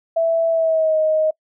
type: tone with pitch glide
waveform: sine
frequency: 660 to 625.5 Hz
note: E5 to D#5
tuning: +2 to +9 cents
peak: -14 dBFS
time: 0.16-1.31 s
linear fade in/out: 10 ms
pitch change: -93 cents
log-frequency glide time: 0.5-0.98 s
effects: noise-tail reverb RT60 0.1 s tail -24 dB re dry